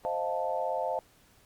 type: chord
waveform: sine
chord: F dominant seventh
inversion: second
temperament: equal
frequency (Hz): 523.3 / 622.3 / 698.5 / 880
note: C5 / Eb5 / F5 / A5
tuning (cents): 0 / 0 / 0 / 0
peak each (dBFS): -34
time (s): 0.05-0.99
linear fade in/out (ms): 0
effects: pink hiss -62 dBFS RMS until 1.45 s + Opus 48 kbps